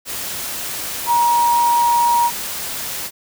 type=tone in noise; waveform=sine; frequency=948 Hz; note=A#5; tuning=29 cents sharp; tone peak=-12 dBFS; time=1.06-2.31 s; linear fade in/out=50 ms; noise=white; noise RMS=-26 dBFS; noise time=0.05-3.11 s; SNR=+11 dB; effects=none